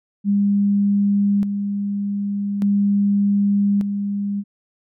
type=tone with tremolo; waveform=sine; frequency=201.7 Hz; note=G3; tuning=50 cents sharp; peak=-14 dBFS; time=0.24-4.44 s; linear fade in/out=50 ms; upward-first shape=square; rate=0.42 Hz; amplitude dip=50%; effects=none